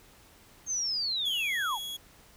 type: linear sweep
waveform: sine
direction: down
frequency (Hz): 6460 to 740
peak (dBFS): -28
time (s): 0.66-1.79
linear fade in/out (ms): 50
type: tone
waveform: 40% pulse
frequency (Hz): 3338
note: G#7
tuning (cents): +8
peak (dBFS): -34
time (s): 1.25-1.97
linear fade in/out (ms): 10
effects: pink hiss -57 dBFS RMS until 2.36 s